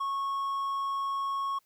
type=tone; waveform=triangle; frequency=1100 Hz; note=C#6; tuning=14 cents flat; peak=-27 dBFS; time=0-1.59 s; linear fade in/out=10 ms; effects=white hiss -71 dBFS RMS until 1.65 s